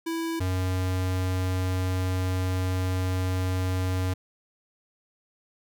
square tone pair in turn, 329.6 / 92.49 Hz, E4 / F#2, 0 / 0 cents, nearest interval octave + minor seventh, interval 2200 cents, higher first, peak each -28 / -25 dBFS, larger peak second, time 0.06-0.4 / 0.4-4.14 s, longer second, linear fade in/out 10 ms, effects none

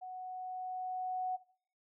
sine tone with level ramp, 740 Hz, F#5, in tune, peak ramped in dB -42 to -32 dBFS, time 0.01-1.37 s, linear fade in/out 20 ms, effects noise-tail reverb RT60 0.5 s tail -18 dB re dry

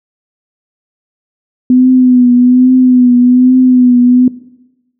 sine tone with vibrato, 250.7 Hz, B3, 26 cents sharp, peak -3 dBFS, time 1.7-4.28 s, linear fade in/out 2 ms, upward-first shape triangle, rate 1.2 Hz, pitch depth 47 cents each way, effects noise-tail reverb RT60 1.0 s tail -19 dB re dry

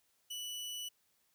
sawtooth tone, 2960 Hz, F#7, in tune, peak -37 dBFS, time 0.3-0.89 s, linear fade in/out 10 ms, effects white hiss -75 dBFS RMS until 1.34 s

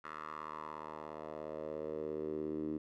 10% pulse tone with band-pass filter sweep, 77.1 Hz, D#2, 15 cents flat, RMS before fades -42 dBFS, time 0.04-2.78 s, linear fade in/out 5 ms, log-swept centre 1400 to 300 Hz, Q 3.5, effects none

